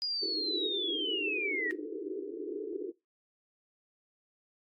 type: linear sweep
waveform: sine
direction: down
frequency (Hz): 4925 to 1864.7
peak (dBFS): -31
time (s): 0.02-1.71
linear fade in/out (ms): 0
type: band-pass noise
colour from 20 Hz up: pink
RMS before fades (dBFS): -38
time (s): 0.21-2.92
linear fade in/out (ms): 20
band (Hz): 300 to 450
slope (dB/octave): 96
effects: noise-tail reverb RT60 0.2 s tail -19 dB re dry + AAC 48 kbps